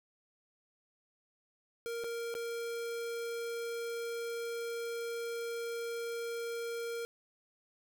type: tone with dropouts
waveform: square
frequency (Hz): 466.2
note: A#4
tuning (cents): 0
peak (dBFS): -37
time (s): 1.86-7.05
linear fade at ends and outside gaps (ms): 0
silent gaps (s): 2.038-2.043 / 2.341-2.351
effects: none